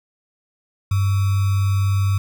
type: tone with sample-and-hold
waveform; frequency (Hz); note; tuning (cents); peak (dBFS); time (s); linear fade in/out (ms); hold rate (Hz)
sine; 98; G2; 0; -15; 0.91-2.18; 5; 1225
effects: none